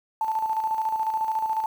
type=tone with tremolo; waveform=sine; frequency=880 Hz; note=A5; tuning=in tune; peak=-21 dBFS; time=0.21-1.66 s; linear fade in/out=2 ms; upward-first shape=square; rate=14 Hz; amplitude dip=50%; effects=8-bit